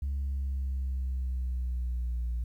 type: exponential sweep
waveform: sine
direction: down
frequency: 69.7 to 58.7 Hz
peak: -27 dBFS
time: 0.02-2.44 s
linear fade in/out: 5 ms
effects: tanh soft clip ceiling -27 dBFS + 11-bit